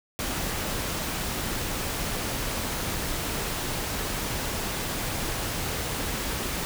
pink noise, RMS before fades -30 dBFS, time 0.19-6.65 s, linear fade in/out 0 ms, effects none

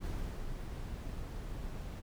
brown noise with ADSR envelope, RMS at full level -37 dBFS, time 0-2.02 s, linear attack 45 ms, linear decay 370 ms, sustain -4 dB, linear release 35 ms, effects none

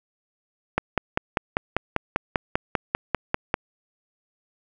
click train, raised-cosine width 0.5 ms, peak -5 dBFS, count 15, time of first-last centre 0.78-3.541 s, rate 5.07 Hz, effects none

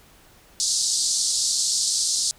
pink band-pass noise, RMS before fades -23 dBFS, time 0.6-2.31 s, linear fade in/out 0 ms, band 4200 to 9000 Hz, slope 48 dB/octave, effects pink hiss -53 dBFS RMS until 2.38 s

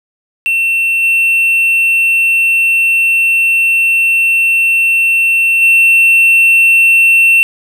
triangle tone with level steps, 2700 Hz, E7, 41 cents sharp, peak -8 / -6 / -3 dBFS, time 0.46-7.43 s, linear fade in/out 0 ms, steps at 1.02 / 5.61 s, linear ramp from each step 20 ms, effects none

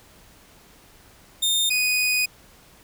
sawtooth tone pair in turn, 3639 / 2486 Hz, A#7 / D#7, -42 / -2 cents, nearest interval perfect fifth, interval 660 cents, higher first, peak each -16 dBFS, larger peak neither, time 1.42-1.7 / 1.7-2.26 s, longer second, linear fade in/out 10 ms, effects pink hiss -52 dBFS RMS until 2.83 s

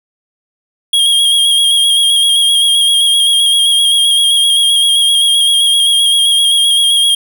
square tone with vibrato, 3266 Hz, G#7, 30 cents flat, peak -8 dBFS, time 0.93-7.15 s, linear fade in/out 5 ms, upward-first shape square, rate 7.7 Hz, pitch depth 25 cents each way, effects none

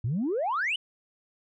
sine exponential sweep, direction up, 103.83 to 3100 Hz, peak -24 dBFS, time 0.04-0.76 s, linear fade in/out 5 ms, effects tanh soft clip ceiling -22 dBFS

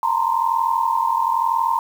sine tone cluster, 908 / 949 / 1041 Hz, A#5 / A#5 / C6, -46 / +31 / -9 cents, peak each -21 dBFS, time 0.03-1.79 s, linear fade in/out 2 ms, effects 7-bit

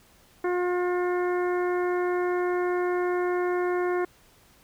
harmonic tone, 357.5 Hz, F4, 41 cents sharp, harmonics 1 / 2 / 3 / 4 / 5 / 6, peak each -24 / -33 / -35 / -37 / -39 / -43 dBFS, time 0.44-4.05 s, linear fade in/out 5 ms, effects pink hiss -58 dBFS RMS until 4.63 s

